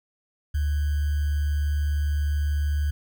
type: tone with sample-and-hold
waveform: sine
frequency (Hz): 73.42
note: D2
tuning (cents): 0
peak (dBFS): -21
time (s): 0.54-2.91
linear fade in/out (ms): 10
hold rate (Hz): 1575
effects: none